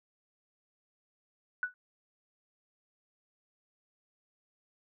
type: tone with exponential decay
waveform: sine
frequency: 1480 Hz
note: F#6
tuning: in tune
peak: -25 dBFS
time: 1.63-1.74 s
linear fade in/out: 1 ms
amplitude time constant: 23 ms
effects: none